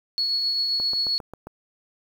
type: tone with tremolo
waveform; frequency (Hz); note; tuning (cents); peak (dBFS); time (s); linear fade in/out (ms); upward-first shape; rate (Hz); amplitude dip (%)
sine; 4368; C#8; -26; -20; 0.18-1.18; 0; triangle; 7.6; 30
type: click train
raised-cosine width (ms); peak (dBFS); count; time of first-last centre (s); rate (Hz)
1; -23; 6; 0.8-1.47; 7.46
effects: 8-bit